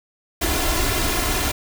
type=noise with comb filter; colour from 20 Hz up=pink; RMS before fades=-21 dBFS; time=0.41-1.52 s; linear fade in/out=10 ms; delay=2.9 ms; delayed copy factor=+0.65; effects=none